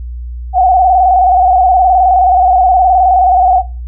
sine tone with vibrato, 740 Hz, F#5, in tune, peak -5 dBFS, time 0.53-3.63 s, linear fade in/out 50 ms, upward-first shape square, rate 19 Hz, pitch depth 52 cents each way, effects noise-tail reverb RT60 0.3 s tail -17 dB re dry + added 60 Hz sine -20 dBFS peak until 3.87 s

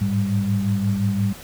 sine tone cluster, 103.6 / 109.3 / 196.3 Hz, G#2 / A2 / G3, -4 / -11 / +3 cents, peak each -23 / -25 / -21 dBFS, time 0.01-1.33 s, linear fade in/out 5 ms, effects pink hiss -40 dBFS RMS until 1.43 s

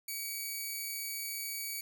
5% pulse tone, 2267 Hz, C#7, 38 cents sharp, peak -27 dBFS, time 0.08-1.81 s, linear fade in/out 5 ms, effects none

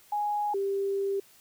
sine tone pair in turn, 830.6 / 394.7 Hz, G#5 / G4, 0 / +12 cents, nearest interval octave + minor second, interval 1288 cents, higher first, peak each -26 dBFS, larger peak neither, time 0.12-0.54 / 0.54-1.2 s, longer second, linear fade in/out 5 ms, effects white hiss -58 dBFS RMS until 1.4 s

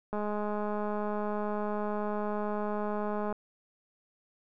click train, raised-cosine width 1 ms, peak -21 dBFS, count 669, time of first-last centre 0.13-3.326 s, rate 209 Hz, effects none

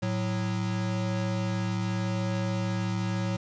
square tone pair together, 110.11 / 183.8 Hz, A2 / F#3, +2 / -11 cents, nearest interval major sixth, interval 887 cents, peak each -30 / -31 dBFS, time 0.02-3.37 s, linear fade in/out 10 ms, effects resampled to 16000 Hz + 9-bit

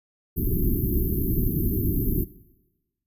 pink band-stop noise, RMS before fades -23 dBFS, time 0.36-2.25 s, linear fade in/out 20 ms, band 390 to 12000 Hz, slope 96 dB/octave, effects noise-tail reverb RT60 1.0 s tail -18 dB re dry + resampled to 32000 Hz

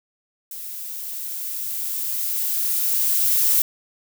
violet noise with level ramp, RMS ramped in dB -34 to -17 dBFS, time 0.51-3.62 s, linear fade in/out 2 ms, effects none

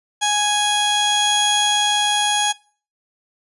sawtooth tone pair together, 830.6 / 3322 Hz, G#5 / G#7, 0 / 0 cents, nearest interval 2 octaves, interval 2400 cents, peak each -15 dBFS, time 0.21-2.53 s, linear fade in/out 20 ms, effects noise-tail reverb RT60 0.4 s tail -21 dB re dry + resampled to 24000 Hz

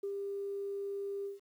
sine tone with ADSR envelope, 398.7 Hz, G4, 29 cents sharp, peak -33 dBFS, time 0.03-1.4 s, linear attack 8 ms, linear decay 78 ms, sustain -2 dB, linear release 150 ms, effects tanh soft clip ceiling -29 dBFS + 11-bit

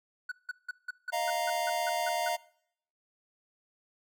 triangle tone bursts, 1480 Hz, F#6, in tune, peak -31 dBFS, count 11, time 0.29-2.287 s, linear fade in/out 5 ms, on 27 ms, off 170 ms
square chord, Eb suspended second, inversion none, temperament equal, 622.3 / 698.5 / 932.3 Hz, Eb5 / F5 / Bb5, 0 / 0 / 0 cents, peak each -36 / -32 / -35 dBFS, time 1.12-2.37 s, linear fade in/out 20 ms
effects noise-tail reverb RT60 0.7 s tail -23 dB re dry

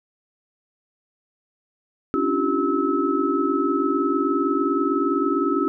sine tone cluster, 272.7 / 292.5 / 341.8 / 388.2 / 1298 Hz, C#4 / D4 / F4 / G4 / E6, -28 / -7 / -37 / -17 / -27 cents, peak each -25 dBFS, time 2.14-5.68 s, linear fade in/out 0 ms, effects none

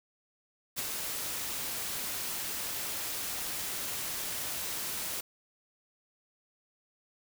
white noise with ADSR envelope, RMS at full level -32 dBFS, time 0.76-5.21 s, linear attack 29 ms, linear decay 20 ms, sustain -4 dB, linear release 9 ms, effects none

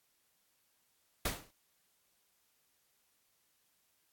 pink noise with exponential decay, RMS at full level -30 dBFS, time 1.25-1.51 s, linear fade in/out 5 ms, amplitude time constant 56 ms, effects white hiss -75 dBFS RMS until 4.12 s + AAC 64 kbps

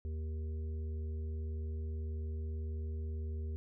harmonic tone, 78.3 Hz, D#2, 11 cents sharp, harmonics 1 / 3 / 5 / 6, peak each -36 / -52 / -52 / -60 dBFS, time 0.05-3.56 s, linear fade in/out 0 ms, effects none

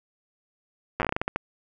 slowing click train, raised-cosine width 0.5 ms, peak -10 dBFS, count 12, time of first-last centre 1-1.36 s, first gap 8 ms, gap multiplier 1.26, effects none

